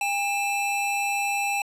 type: tone pair together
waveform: square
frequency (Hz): 805.1 / 2637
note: G5 / E7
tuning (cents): +46 / 0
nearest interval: octave + major sixth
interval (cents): 2054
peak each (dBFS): -27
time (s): 0.01-1.62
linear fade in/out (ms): 2
effects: low-pass 12000 Hz 12 dB/octave